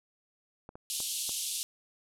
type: clicks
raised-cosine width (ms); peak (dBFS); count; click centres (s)
1; -31; 4; 0.691 / 0.755 / 1.003 / 1.293
type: band-pass noise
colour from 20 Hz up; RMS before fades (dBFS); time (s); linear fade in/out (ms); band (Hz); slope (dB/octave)
white; -35; 0.9-1.63; 0; 2900 to 12000; 48
effects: none